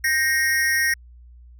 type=tone with amplitude modulation; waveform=square; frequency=1864 Hz; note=A#6; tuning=1 cent flat; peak=-15 dBFS; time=0.04-0.94 s; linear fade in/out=5 ms; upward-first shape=sine; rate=287 Hz; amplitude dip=80%; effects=added 60 Hz sine -43 dBFS peak until 1.59 s